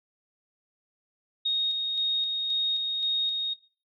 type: tone with tremolo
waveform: sine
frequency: 3729 Hz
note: A#7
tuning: in tune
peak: -23 dBFS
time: 1.45-3.54 s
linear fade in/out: 10 ms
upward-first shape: square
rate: 1.9 Hz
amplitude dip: 30%
effects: noise-tail reverb RT60 0.4 s tail -20 dB re dry